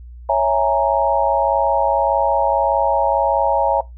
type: chord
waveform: sine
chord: A# half-diminished seventh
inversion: first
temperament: equal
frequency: 554.4 / 659.3 / 830.6 / 932.3 Hz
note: C#5 / E5 / G#5 / A#5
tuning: 0 / 0 / 0 / 0 cents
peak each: -19 dBFS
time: 0.29-3.81 s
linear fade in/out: 5 ms
effects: noise-tail reverb RT60 0.2 s tail -21 dB re dry + added 60 Hz sine -34 dBFS peak until 3.97 s